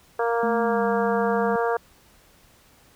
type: harmonic tone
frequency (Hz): 233.1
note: A#3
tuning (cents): 0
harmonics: 2 / 3 / 4 / 5 / 6 / 7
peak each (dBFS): -23 / -27 / -29 / -31 / -33 / -34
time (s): 0.19-1.77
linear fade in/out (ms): 5
type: tone with pitch glide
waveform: sine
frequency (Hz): 220.9 to 202.6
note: A3 to G#3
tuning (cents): +7 to -43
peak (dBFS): -26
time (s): 0.43-1.56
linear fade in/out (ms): 2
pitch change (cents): -150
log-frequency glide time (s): 0.62-0.82
effects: pink hiss -56 dBFS RMS until 2.95 s